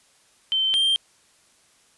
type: tone pair in turn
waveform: sine / triangle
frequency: 3098 / 3169 Hz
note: G7 / G7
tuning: -21 / +18 cents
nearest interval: unison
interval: 39 cents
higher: second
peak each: -19 / -16 dBFS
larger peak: second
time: 0.52-0.74 / 0.74-0.96 s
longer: neither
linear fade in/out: 0 ms
effects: white hiss -59 dBFS RMS until 1.97 s + resampled to 24000 Hz